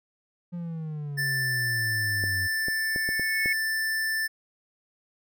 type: exponential sweep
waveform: triangle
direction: down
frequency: 176.4 to 90.3 Hz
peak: -29 dBFS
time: 0.52-2.48 s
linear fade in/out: 20 ms
type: tone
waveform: square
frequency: 1768 Hz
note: A6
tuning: 8 cents sharp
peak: -26 dBFS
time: 1.17-4.28 s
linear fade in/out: 20 ms
type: clicks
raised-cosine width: 2 ms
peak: -21 dBFS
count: 6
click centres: 2.239 / 2.684 / 2.961 / 3.09 / 3.196 / 3.459 s
type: tone with exponential growth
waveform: sine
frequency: 2195 Hz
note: C#7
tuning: 18 cents flat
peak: -23 dBFS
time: 2.51-3.53 s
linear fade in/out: 5 ms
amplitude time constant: 220 ms
effects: none

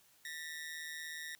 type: ring-modulated tone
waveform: sawtooth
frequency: 1864.7 Hz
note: A#6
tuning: in tune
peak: -36 dBFS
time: 0.25-1.35 s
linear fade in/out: 0 ms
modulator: 78.4 Hz
effects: white hiss -67 dBFS RMS until 1.39 s

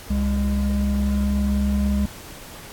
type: tone pair together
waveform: triangle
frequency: 67.98 / 203.7 Hz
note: C#2 / G#3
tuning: -33 / -33 cents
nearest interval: octave + perfect fifth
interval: 1900 cents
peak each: -19 dBFS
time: 0.1-2.06 s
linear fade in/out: 5 ms
effects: pink hiss -40 dBFS RMS until 2.72 s + AAC 64 kbps

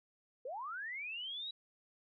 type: linear sweep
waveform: sine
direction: up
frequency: 466.2 to 3911 Hz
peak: -40 dBFS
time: 0.45-1.51 s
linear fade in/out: 5 ms
effects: none

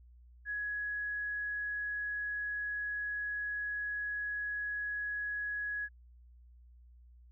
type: tone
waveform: sine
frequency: 1675 Hz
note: G#6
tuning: 14 cents sharp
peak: -34 dBFS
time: 0.45-5.89 s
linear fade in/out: 50 ms
effects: added 60 Hz sine -55 dBFS peak until 7.31 s

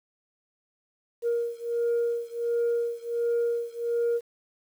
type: beating tone pair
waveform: sine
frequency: 470 / 471.4 Hz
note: A#4 / A#4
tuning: +14 / +19 cents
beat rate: 1.4 Hz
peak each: -26 / -27 dBFS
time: 1.22-4.21 s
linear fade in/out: 50 ms
effects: tanh soft clip ceiling -20 dBFS + 9-bit

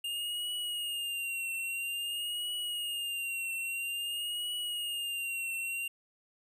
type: tone with vibrato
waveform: square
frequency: 2816 Hz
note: F7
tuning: 14 cents sharp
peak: -34 dBFS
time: 0.04-5.88 s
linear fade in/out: 5 ms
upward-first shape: triangle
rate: 0.5 Hz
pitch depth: 71 cents each way
effects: none

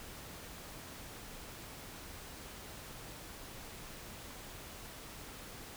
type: silence
effects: pink hiss -49 dBFS RMS until 5.76 s

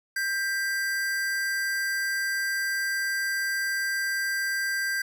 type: tone pair together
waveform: square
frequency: 1584.3 / 1975.5 Hz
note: G6 / B6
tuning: +18 / 0 cents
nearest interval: major third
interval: 382 cents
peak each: -27 / -35 dBFS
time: 0.16-5.02 s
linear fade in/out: 5 ms
effects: none

